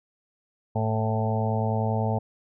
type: harmonic tone with a mistuned harmonic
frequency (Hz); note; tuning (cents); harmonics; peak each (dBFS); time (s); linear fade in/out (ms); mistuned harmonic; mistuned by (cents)
110.3; A2; +5; 1 / 2 / 4 / 5 / 6 / 7 / 8; -25 / -30 / -33 / -34 / -33 / -33 / -34; 0.75-2.19; 10; 1; -15
effects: none